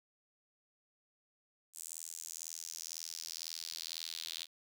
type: tone with high-pass filter sweep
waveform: sawtooth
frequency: 82 Hz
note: E2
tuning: 9 cents flat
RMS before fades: -45 dBFS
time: 1.73-4.47 s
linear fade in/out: 50 ms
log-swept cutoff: 8000 to 3700 Hz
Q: 3.1
effects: none